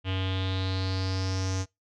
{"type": "tone with low-pass filter sweep", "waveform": "square", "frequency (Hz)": 94.4, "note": "F#2", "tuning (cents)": 35, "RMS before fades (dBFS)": -29, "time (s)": [0.04, 1.66], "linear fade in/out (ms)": 50, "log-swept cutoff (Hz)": [3000, 6300], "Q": 5.7, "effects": ["noise-tail reverb RT60 0.2 s tail -24 dB re dry"]}